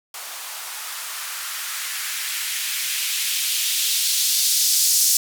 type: noise with band-pass filter sweep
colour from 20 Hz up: violet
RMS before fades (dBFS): -23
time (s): 0.14-5.17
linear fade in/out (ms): 2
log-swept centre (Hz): 770 to 5700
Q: 1.4
effects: none